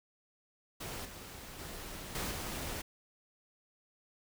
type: noise with level steps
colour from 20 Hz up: pink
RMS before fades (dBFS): -42 / -48 / -45 / -37 / -40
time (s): 0.8-2.82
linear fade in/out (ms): 10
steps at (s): 1.05 / 1.59 / 2.15 / 2.31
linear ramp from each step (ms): 2
effects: none